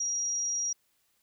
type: tone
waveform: sine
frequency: 5710 Hz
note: F8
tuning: 37 cents sharp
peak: -28 dBFS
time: 0-0.73 s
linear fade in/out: 5 ms
effects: white hiss -72 dBFS RMS until 1.22 s